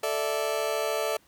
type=chord; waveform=35% pulse; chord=A suspended fourth; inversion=none; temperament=just; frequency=440 / 586.7 / 660 Hz; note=A4 / D5 / E5; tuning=0 / -2 / +2 cents; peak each=-29 dBFS; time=0.03-1.17 s; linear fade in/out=5 ms; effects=pink hiss -61 dBFS RMS until 1.27 s + high-pass 60 Hz 12 dB/octave